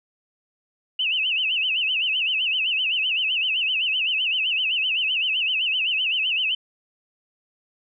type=tone with vibrato; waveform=sine; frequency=2794 Hz; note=F7; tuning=in tune; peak=-20 dBFS; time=0.99-6.55 s; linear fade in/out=5 ms; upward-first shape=sine; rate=7.8 Hz; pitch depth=170 cents each way; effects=none